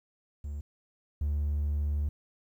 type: tone pair in turn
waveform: triangle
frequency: 72.8 / 73.52 Hz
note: D2 / D2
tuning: -15 / +2 cents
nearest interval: unison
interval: 17 cents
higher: second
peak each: -32 / -24 dBFS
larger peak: second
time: 0.44-0.61 / 1.21-2.09 s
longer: second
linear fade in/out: 5 ms
effects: tanh soft clip ceiling -21 dBFS + 11-bit